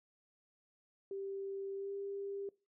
sine tone with pitch glide, 392 to 397.7 Hz, G4 to G4, 0 to +25 cents, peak -39 dBFS, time 1.11-2.49 s, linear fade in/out 2 ms, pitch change +25 cents, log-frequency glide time 1.75-1.92 s, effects noise-tail reverb RT60 0.3 s tail -22 dB re dry

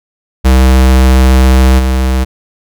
square tone with level steps, 64.8 Hz, C2, 16 cents flat, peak -4 / -9 dBFS, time 0.44-2.25 s, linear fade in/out 20 ms, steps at 1.78 s, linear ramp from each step 20 ms, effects none

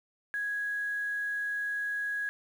sine tone with quantisation, 1661.2 Hz, G#6, in tune, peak -30 dBFS, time 0.34-2.29 s, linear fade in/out 0 ms, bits 9, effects none

